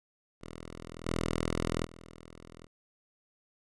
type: tone with level steps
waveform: 5% pulse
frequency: 41.2 Hz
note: E1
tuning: in tune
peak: -32 / -19 / -38 dBFS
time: 0.41-2.67 s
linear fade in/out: 10 ms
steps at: 1.06 / 1.84 s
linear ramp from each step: 10 ms
effects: resampled to 24000 Hz